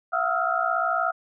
sine tone cluster, 672 / 731 / 1272 / 1346 / 1403 Hz, E5 / F#5 / D#6 / E6 / F6, +33 / -21 / +38 / +36 / +8 cents, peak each -28 dBFS, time 0.12-1.12 s, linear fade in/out 20 ms, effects none

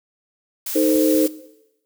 blue noise, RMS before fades -27 dBFS, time 0.66-1.28 s, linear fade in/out 5 ms
sine chord, A diminished, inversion second, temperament equal with one note detuned, 311.1 / 440 / 517.2 Hz, Eb4 / A4 / C5, 0 / 0 / -20 cents, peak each -17 / -21 / -20 dBFS, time 0.75-1.27 s, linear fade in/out 10 ms
clicks, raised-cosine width 2 ms, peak -27 / -29 dBFS, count 2, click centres 0.956 / 1.147 s
effects noise-tail reverb RT60 0.9 s tail -17 dB re dry

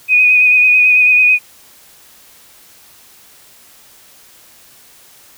sine tone with vibrato, 2489 Hz, D#7, in tune, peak -6 dBFS, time 0.08-1.39 s, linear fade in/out 50 ms, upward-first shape sine, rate 9.1 Hz, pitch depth 24 cents each way, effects white hiss -44 dBFS RMS until 5.37 s

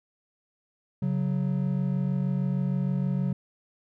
triangle tone pair together, 138.59 / 185 Hz, C#3 / F#3, 0 / 0 cents, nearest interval perfect fourth, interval 500 cents, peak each -25 dBFS, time 1.02-3.33 s, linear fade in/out 5 ms, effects none

